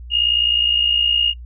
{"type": "tone with amplitude modulation", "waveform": "sine", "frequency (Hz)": 2847, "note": "F7", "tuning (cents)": 33, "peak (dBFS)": -11, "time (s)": [0.1, 1.34], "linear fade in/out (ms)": 50, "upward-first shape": "sine", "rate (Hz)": 59.6, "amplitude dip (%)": 70, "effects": ["noise-tail reverb RT60 0.1 s tail -20 dB re dry", "added 60 Hz sine -32 dBFS peak until 1.45 s"]}